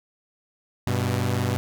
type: tone pair together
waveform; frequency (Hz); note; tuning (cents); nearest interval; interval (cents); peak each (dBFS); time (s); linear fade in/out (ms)
sawtooth; 97.67 / 123.47; G2 / B2; -6 / 0; major third; 406; -21; 0.87-1.57; 0
effects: none